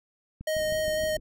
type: click train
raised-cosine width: 5 ms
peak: -27 dBFS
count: 5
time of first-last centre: 0.41-1.038 s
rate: 6.37 Hz
type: tone with vibrato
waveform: square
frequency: 622.3 Hz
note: D#5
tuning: in tune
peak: -26 dBFS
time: 0.47-1.17 s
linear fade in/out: 5 ms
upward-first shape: square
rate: 4 Hz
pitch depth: 8 cents each way
type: low-pass noise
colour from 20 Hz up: pink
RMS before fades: -44 dBFS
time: 0.58-1.2 s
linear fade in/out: 10 ms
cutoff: 420 Hz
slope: 48 dB/octave
effects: none